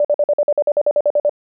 sine tone bursts, 587.3 Hz, D5, in tune, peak -11 dBFS, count 14, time 0-1.295 s, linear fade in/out 2 ms, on 47 ms, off 49 ms, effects none

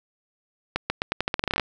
accelerating click train, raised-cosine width 0.3 ms, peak -7 dBFS, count 15, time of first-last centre 0.76-1.597 s, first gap 140 ms, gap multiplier 0.85, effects none

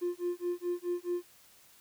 triangle tone with tremolo, 352.1 Hz, F4, 14 cents sharp, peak -25 dBFS, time 0.01-1.25 s, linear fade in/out 20 ms, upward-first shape sine, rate 4.7 Hz, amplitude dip 100%, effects tanh soft clip ceiling -25 dBFS + white hiss -60 dBFS RMS until 1.8 s

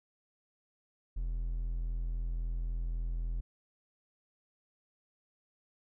triangle tone, 41.86 Hz, E1, 27 cents sharp, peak -30 dBFS, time 1.16-3.41 s, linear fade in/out 10 ms, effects none

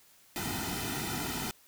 pink noise with comb filter, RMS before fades -35 dBFS, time 0.36-1.51 s, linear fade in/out 0 ms, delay 1.8 ms, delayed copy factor -1, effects white hiss -61 dBFS RMS until 1.67 s

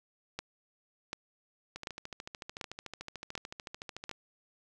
two click trains, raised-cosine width 0.2 ms, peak -24 / -19 dBFS, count 33 / 6, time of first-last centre 1.76-4.113 / 0.39-4.094 s, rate 13.6 / 1.35 Hz, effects none

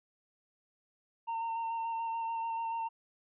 triangle tone with vibrato, 913 Hz, A#5, 36 cents flat, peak -31 dBFS, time 1.27-2.89 s, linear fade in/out 20 ms, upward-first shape square, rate 6.9 Hz, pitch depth 13 cents each way, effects resampled to 8000 Hz

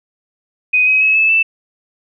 sine tone with pitch steps, 2500 / 2536 / 2573 / 2611 / 2649 Hz, D#7 / D#7 / E7 / E7 / E7, +8 / +32 / -43 / -17 / +8 cents, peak -9 dBFS, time 0.73-1.43 s, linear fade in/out 10 ms, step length 140 ms, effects none

